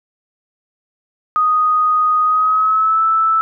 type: tone with pitch glide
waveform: sine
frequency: 1244.5 to 1316.2 Hz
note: D#6 to E6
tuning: 0 to -3 cents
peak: -11 dBFS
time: 1.36-3.41 s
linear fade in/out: 0 ms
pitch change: +97 cents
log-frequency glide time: 2.23-3.03 s
effects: none